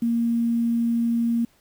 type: tone with quantisation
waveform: sine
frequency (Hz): 233.1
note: A#3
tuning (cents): 0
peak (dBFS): -19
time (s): 0.02-1.45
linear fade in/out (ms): 5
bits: 8
effects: pink hiss -61 dBFS RMS until 1.6 s